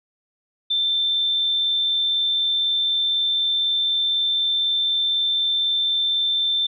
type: tone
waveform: sine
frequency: 3558 Hz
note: A7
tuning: 19 cents sharp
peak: -18 dBFS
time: 0.7-6.67 s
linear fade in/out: 10 ms
effects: none